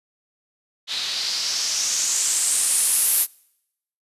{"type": "noise with low-pass filter sweep", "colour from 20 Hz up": "blue", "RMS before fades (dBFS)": -22, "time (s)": [0.87, 3.27], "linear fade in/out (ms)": 50, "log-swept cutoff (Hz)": [3800, 12000], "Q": 3.4, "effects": ["noise-tail reverb RT60 0.8 s tail -26 dB re dry", "resampled to 32000 Hz"]}